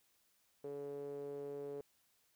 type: tone with band-pass filter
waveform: sawtooth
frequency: 142.3 Hz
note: C#3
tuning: 46 cents sharp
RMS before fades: -45 dBFS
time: 0.64-1.81 s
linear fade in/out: 0 ms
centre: 450 Hz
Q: 7
effects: white hiss -75 dBFS RMS until 2.35 s